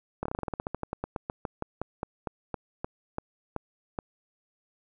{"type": "slowing click train", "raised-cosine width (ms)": 1, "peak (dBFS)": -17, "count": 27, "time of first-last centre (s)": [0.23, 3.988], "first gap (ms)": 25, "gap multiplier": 1.12, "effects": []}